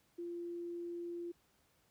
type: tone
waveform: sine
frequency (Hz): 344.9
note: F4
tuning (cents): -22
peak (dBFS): -40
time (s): 0.18-1.32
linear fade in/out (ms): 10
effects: pink hiss -73 dBFS RMS until 1.9 s + high-pass 60 Hz 12 dB/octave